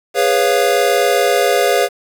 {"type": "chord", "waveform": "square", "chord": "C# dominant seventh", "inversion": "second", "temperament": "equal with one note detuned", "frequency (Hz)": [409.6, 493.9, 554.4, 698.5], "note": ["G#4", "B4", "C#5", "E#5"], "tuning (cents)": [-24, 0, 0, 0], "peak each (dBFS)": -18, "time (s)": [0.14, 1.89], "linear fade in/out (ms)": 50, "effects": ["7-bit"]}